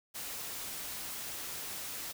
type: noise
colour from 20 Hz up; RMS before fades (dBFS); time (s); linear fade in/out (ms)
white; -41; 0.14-2.13; 20
effects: none